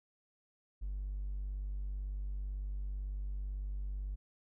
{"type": "tone", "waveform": "triangle", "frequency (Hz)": 49, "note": "G1", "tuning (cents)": 0, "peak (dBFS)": -33, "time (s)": [0.81, 4.16], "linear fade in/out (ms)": 20, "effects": ["tanh soft clip ceiling -32 dBFS"]}